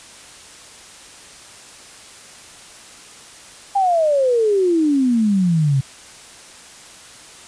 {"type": "exponential sweep", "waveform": "sine", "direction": "down", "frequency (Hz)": [810, 130.81], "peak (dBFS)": -13, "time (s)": [3.75, 5.81], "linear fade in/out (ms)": 10, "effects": ["white hiss -41 dBFS RMS until 7.47 s", "resampled to 22050 Hz"]}